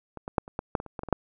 clicks, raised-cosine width 1 ms, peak -24 / -20 / -7 / -28 / -15 / -9 / -22 / -28 / -20 / -20 / -22 / -6 dBFS, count 12, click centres 0.173 / 0.279 / 0.382 / 0.479 / 0.591 / 0.752 / 0.801 / 0.863 / 0.992 / 1.034 / 1.087 / 1.127 s, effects none

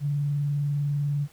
sine tone with vibrato, 144.1 Hz, D3, 33 cents flat, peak -23 dBFS, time 0-1.28 s, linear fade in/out 50 ms, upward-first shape triangle, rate 20 Hz, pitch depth 56 cents each way, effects pink hiss -56 dBFS RMS until 1.32 s

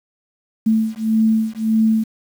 sine beating tone pair, 220 / 221.7 Hz, A3 / A3, 0 / +13 cents, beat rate 1.7 Hz, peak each -17 dBFS, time 0.66-2.04 s, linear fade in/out 10 ms, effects 7-bit

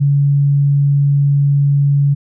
sine tone, 141.7 Hz, C#3, 38 cents sharp, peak -9 dBFS, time 0-2.15 s, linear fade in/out 20 ms, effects none

